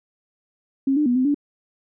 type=tone with pitch steps; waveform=sine; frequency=270.8 / 299.5 / 244.4 / 256.8 / 288.5 Hz; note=C#4 / D4 / B3 / C4 / D4; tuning=-40 / +34 / -18 / -32 / -31 cents; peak=-16 dBFS; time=0.87-1.345 s; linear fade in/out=5 ms; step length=95 ms; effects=none